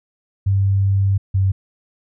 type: tone pair in turn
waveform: sine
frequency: 98 / 96.09 Hz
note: G2 / G2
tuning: 0 / -34 cents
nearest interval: unison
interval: 34 cents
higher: first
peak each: -13 dBFS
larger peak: neither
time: 0.46-1.18 / 1.34-1.52 s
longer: first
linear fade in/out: 10 ms
effects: none